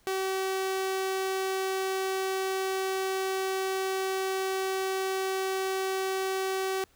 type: tone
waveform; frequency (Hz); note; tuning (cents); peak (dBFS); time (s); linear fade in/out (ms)
sawtooth; 381.6; G4; -47; -24; 0.07-6.84; 0
effects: pink hiss -64 dBFS RMS until 6.95 s